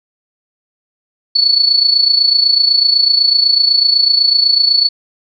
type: tone with amplitude modulation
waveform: sine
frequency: 4435 Hz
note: C#8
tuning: in tune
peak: -5 dBFS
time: 1.35-4.89 s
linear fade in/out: 10 ms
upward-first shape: sine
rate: 28 Hz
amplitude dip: 70%
effects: none